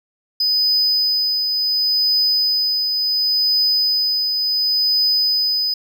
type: tone with tremolo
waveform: triangle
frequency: 5000 Hz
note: D#8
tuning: 8 cents sharp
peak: -12 dBFS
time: 0.4-5.74 s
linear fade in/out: 5 ms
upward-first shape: triangle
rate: 0.7 Hz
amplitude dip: 40%
effects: none